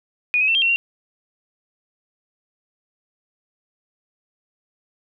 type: tone with pitch steps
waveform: sine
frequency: 2462 / 2542 / 2686 / 3190 / 2723 / 2759 Hz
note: D#7 / D#7 / E7 / G7 / F7 / F7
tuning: -19 / +36 / +32 / +30 / -44 / -22 cents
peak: -15 dBFS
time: 0.34-0.76 s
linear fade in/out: 0 ms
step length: 70 ms
effects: none